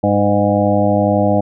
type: harmonic tone with a mistuned harmonic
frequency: 101.9 Hz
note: G#2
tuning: 32 cents flat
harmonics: 1 / 2 / 3 / 5 / 6 / 7 / 8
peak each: -19 / -17 / -19 / -19 / -17 / -20 / -23 dBFS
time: 0.03-1.41 s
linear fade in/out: 10 ms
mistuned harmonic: 7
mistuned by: +23 cents
effects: none